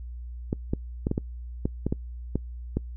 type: clicks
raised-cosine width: 3 ms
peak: -12 dBFS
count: 10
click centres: 0.529 / 0.735 / 1.069 / 1.114 / 1.179 / 1.655 / 1.866 / 1.925 / 2.356 / 2.77 s
effects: noise-tail reverb RT60 0.1 s tail -25 dB re dry + added 60 Hz sine -35 dBFS peak until 2.96 s